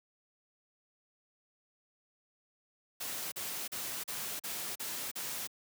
white noise bursts, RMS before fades -39 dBFS, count 7, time 3-5.474 s, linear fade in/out 10 ms, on 320 ms, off 39 ms, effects high-pass 100 Hz 12 dB/octave

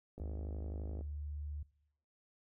click train, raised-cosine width 2 ms, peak -35 dBFS, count 44, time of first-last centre 0.18-1.01 s, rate 51.8 Hz
sine tone, 73.7 Hz, D2, 7 cents sharp, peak -39 dBFS, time 0.2-1.63 s, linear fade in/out 5 ms
effects noise-tail reverb RT60 0.7 s tail -21 dB re dry

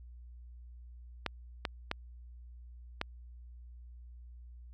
clicks, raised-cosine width 0.3 ms, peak -16 dBFS, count 4, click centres 1.263 / 1.652 / 1.914 / 3.014 s, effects added 60 Hz sine -48 dBFS peak until 4.73 s

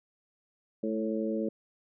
harmonic tone with a mistuned harmonic, 110.3 Hz, A2, 5 cents sharp, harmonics 2 / 3 / 4 / 5, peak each -32 / -34 / -35 / -36 dBFS, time 0.83-1.49 s, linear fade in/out 5 ms, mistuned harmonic 2, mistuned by -24 cents, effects none

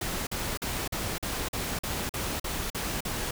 pink noise bursts, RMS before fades -32 dBFS, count 11, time 0.01-3.31 s, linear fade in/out 5 ms, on 260 ms, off 44 ms, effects none

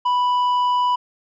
sine tone with tanh clipping, 987.8 Hz, B5, in tune, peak -17 dBFS, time 0.05-0.96 s, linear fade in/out 10 ms, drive 6 dB, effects none

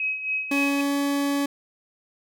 sine tone with tremolo, 2546 Hz, D#7, 39 cents sharp, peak -22 dBFS, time 0-0.81 s, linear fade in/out 2 ms, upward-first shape sine, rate 3.7 Hz, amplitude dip 65%
40% pulse tone with pitch glide, 280.6 to 282.4 Hz, C#4 to C#4, +21 to +32 cents, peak -21 dBFS, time 0.51-1.46 s, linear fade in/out 5 ms, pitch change +11 cents, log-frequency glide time 0.65-0.96 s
effects none

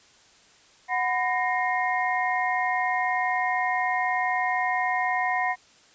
sine tone cluster, 737 / 1001 / 1853 / 2134 Hz, F#5 / B5 / A#6 / C7, -7 / +23 / -11 / +34 cents, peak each -26 / -29 / -28 / -31 dBFS, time 0.88-5.56 s, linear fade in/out 50 ms, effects white hiss -56 dBFS RMS until 5.94 s + resampled to 16000 Hz

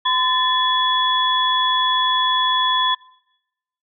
sine tone cluster, 1018 / 1762 / 3389 Hz, C6 / A6 / G#7, -48 / +2 / +34 cents, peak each -18 / -25 / -19 dBFS, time 0.05-2.95 s, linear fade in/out 10 ms, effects noise-tail reverb RT60 0.9 s tail -23 dB re dry

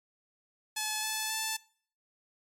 5% pulse tone with pitch steps, 860 / 869.5 / 879.1 Hz, A5 / A5 / A5, -40 / -21 / -2 cents, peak -19 dBFS, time 0.76-1.57 s, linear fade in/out 10 ms, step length 270 ms, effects noise-tail reverb RT60 0.5 s tail -22 dB re dry + MP3 96 kbps

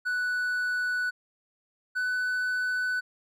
triangle tone pair in turn, 1483 / 1497.6 Hz, F#6 / F#6, +4 / +20 cents, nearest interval unison, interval 16 cents, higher second, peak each -24 dBFS, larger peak neither, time 0.05-1.11 / 1.95-3.01 s, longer neither, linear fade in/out 20 ms, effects none

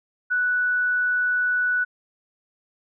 sine tone, 1480 Hz, F#6, in tune, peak -19 dBFS, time 0.3-1.85 s, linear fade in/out 20 ms, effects none

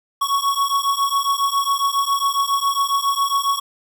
square beating tone pair, 1108.7 / 1116 Hz, C#6 / C#6, 0 / +11 cents, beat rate 7.3 Hz, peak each -21 dBFS, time 0.21-3.6 s, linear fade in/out 10 ms, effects 8-bit

